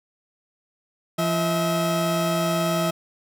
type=tone pair together; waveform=30% pulse; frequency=170.5 / 643.7 Hz; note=F3 / E5; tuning=-41 / -41 cents; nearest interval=octave + major seventh; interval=2300 cents; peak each=-21 dBFS; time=1.18-2.91 s; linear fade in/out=10 ms; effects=none